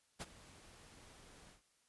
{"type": "noise with ADSR envelope", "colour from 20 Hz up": "pink", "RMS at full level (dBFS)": -43, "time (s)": [0.19, 1.62], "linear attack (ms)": 27, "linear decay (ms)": 31, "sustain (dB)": -17, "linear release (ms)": 130, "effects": ["white hiss -75 dBFS RMS until 1.88 s", "resampled to 24000 Hz"]}